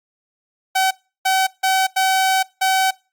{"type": "tone bursts at uneven times", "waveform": "sawtooth", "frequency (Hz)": 761, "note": "F#5", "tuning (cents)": 48, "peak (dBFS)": -11, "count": 5, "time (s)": [[0.75, 0.91], [1.25, 1.47], [1.63, 1.87], [1.96, 2.43], [2.61, 2.91]], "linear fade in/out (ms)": 10, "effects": ["noise-tail reverb RT60 0.3 s tail -22 dB re dry", "Opus 48 kbps"]}